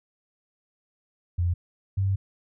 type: tone pair in turn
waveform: sine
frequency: 87.31 / 97.08 Hz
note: F2 / G2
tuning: 0 / -16 cents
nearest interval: major second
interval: 184 cents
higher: second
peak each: -21 dBFS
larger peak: neither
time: 1.38-1.54 / 1.97-2.16 s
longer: second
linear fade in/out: 10 ms
effects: none